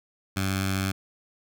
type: tone with notch filter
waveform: 10% pulse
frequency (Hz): 95.9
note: G2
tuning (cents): -37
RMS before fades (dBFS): -27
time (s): 0.36-0.92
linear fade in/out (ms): 10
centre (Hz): 470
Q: 0.6
effects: none